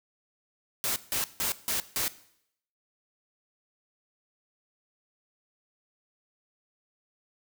white noise bursts, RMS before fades -29 dBFS, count 5, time 0.84-2.08 s, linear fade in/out 0 ms, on 120 ms, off 160 ms, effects noise-tail reverb RT60 0.7 s tail -17 dB re dry

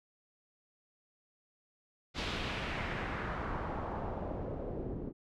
pink noise with low-pass filter sweep, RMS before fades -38 dBFS, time 2.14-5.13 s, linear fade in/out 50 ms, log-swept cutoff 4100 to 340 Hz, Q 1.6, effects none

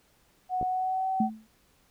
sine tone with pitch glide, 738 to 760.9 Hz, F#5 to F#5, -5 to +48 cents, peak -26 dBFS, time 0.49-1.3 s, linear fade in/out 50 ms, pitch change +53 cents, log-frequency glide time 0.66-1.09 s
clicks, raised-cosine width 2 ms, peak -23 dBFS, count 2, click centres 0.613 / 0.628 s
sine tone with exponential decay, 218.9 Hz, A3, 9 cents flat, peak -20 dBFS, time 1.2-1.47 s, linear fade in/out 5 ms, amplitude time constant 57 ms
effects pink hiss -65 dBFS RMS until 1.9 s

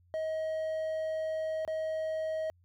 triangle tone with dropouts, 633 Hz, D#5, 30 cents sharp, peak -29 dBFS, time 0.14-2.5 s, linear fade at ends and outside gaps 0 ms, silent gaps 1.65-1.677 s, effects added 88 Hz sine -62 dBFS peak until 2.64 s

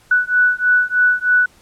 sine beating tone pair, 1480 / 1483.2 Hz, F#6 / F#6, 0 / +4 cents, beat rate 3.2 Hz, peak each -15 dBFS, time 0.11-1.46 s, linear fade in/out 5 ms, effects pink hiss -51 dBFS RMS until 1.61 s + low-pass 12000 Hz 12 dB/octave

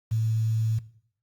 sine tone with quantisation, 111.4 Hz, A2, 22 cents sharp, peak -22 dBFS, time 0.11-0.79 s, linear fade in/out 10 ms, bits 8, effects noise-tail reverb RT60 0.6 s tail -18 dB re dry + Opus 48 kbps

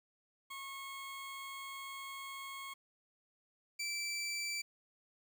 20% pulse tone pair in turn, 1091 / 2330 Hz, C#6 / D7, -28 / -14 cents, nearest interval octave + minor second, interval 1314 cents, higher second, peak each -39 / -32 dBFS, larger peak second, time 0.5-2.74 / 3.79-4.62 s, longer first, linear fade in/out 10 ms, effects 11-bit

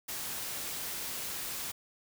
white noise, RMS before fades -38 dBFS, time 0.08-1.72 s, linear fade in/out 10 ms, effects none

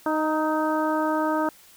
harmonic tone with a mistuned harmonic, 310.2 Hz, D#4, 5 cents flat, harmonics 1 / 2 / 3 / 4 / 5, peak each -25 / -27 / -27 / -30 / -34 dBFS, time 0.06-1.49 s, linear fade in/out 2 ms, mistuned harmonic 4, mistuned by +22 cents, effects white hiss -52 dBFS RMS until 1.76 s

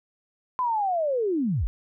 sine linear sweep, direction down, 1027 to 35.71 Hz, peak -22 dBFS, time 0.59-1.67 s, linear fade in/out 0 ms, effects none

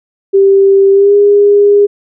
sine tone with pitch glide, 392 to 407.7 Hz, G4 to G#4, 0 to -32 cents, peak -3 dBFS, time 0.33-1.87 s, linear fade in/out 20 ms, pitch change +68 cents, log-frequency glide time 0.92-1.15 s, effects none

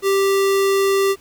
square tone, 392 Hz, G4, in tune, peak -15 dBFS, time 0.02-1.16 s, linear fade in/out 50 ms, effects pink hiss -50 dBFS RMS until 1.2 s

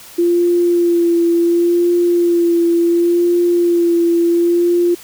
sine tone with vibrato, 344.1 Hz, F4, 26 cents flat, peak -10 dBFS, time 0.18-4.95 s, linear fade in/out 10 ms, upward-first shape sine, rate 0.7 Hz, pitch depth 23 cents each way, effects white hiss -38 dBFS RMS until 5.03 s

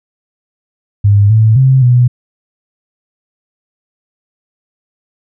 sine tone with pitch steps, 101.7 / 110.1 / 132.2 / 123.3 Hz, G#2 / A2 / C3 / B2, -36 / +2 / +18 / -2 cents, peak -4 dBFS, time 1.04-2.08 s, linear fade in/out 10 ms, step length 260 ms, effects none

